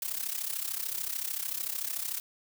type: noise with amplitude modulation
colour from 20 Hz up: blue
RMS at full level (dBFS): -31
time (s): 0.02-2.2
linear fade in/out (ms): 2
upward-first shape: sine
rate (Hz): 33.5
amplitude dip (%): 80
effects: none